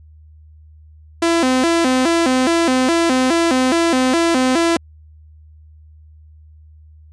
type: tone with vibrato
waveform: sawtooth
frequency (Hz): 293.7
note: D4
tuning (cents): 0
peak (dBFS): -9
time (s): 1.22-4.77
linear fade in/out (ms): 5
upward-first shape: square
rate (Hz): 2.4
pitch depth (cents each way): 230
effects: added 77 Hz sine -41 dBFS peak until 7.12 s + resampled to 22050 Hz